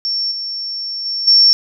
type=tone with level steps; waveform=sine; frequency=5450 Hz; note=F8; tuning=43 cents flat; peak=-16 / -21 / -18 / -6 dBFS; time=0.05-1.53 s; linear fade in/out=0 ms; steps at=0.31 / 1.05 / 1.27 s; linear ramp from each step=10 ms; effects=none